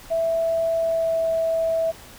sine tone with pitch glide, 659.3 to 654.4 Hz, E5 to E5, 0 to -13 cents, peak -19 dBFS, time 0.1-1.92 s, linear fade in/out 20 ms, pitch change -13 cents, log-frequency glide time 0.76-1.29 s, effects pink hiss -44 dBFS RMS until 2.18 s

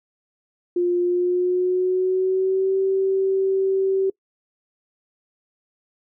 sine tone with pitch glide, 352.8 to 384.7 Hz, F4 to G4, +18 to -33 cents, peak -17 dBFS, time 0.76-4.1 s, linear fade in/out 5 ms, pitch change +149 cents, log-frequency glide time 1-2.77 s, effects noise-tail reverb RT60 0.1 s tail -24 dB re dry

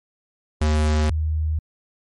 square / sine tone pair in turn, 76.5 / 77.97 Hz, D#2 / D#2, -29 / +4 cents, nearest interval unison, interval 33 cents, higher second, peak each -17 / -19 dBFS, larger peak first, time 0.61-1.1 / 1.1-1.59 s, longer neither, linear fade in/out 5 ms, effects MP3 48 kbps

